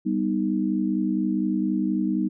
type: chord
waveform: sine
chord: G augmented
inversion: none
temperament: equal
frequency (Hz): 196 / 246.9 / 311.1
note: G3 / B3 / D#4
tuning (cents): 0 / 0 / 0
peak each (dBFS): -25 / -27 / -25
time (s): 0.05-2.29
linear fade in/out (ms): 20
effects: none